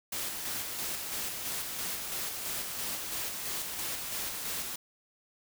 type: noise with tremolo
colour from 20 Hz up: white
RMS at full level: -35 dBFS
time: 0.12-4.76 s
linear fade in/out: 5 ms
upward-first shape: square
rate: 3 Hz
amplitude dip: 30%
effects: none